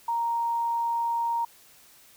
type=tone; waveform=sine; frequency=932.3 Hz; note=A#5; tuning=in tune; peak=-24 dBFS; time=0.08-1.45 s; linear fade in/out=5 ms; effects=white hiss -55 dBFS RMS until 2.16 s